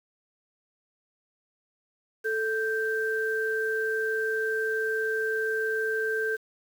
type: tone pair together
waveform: sine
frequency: 439.7 / 1566.9 Hz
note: A4 / G6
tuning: -1 / -1 cents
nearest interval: octave + minor seventh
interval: 2200 cents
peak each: -28 dBFS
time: 2.24-6.37 s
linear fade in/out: 20 ms
effects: 8-bit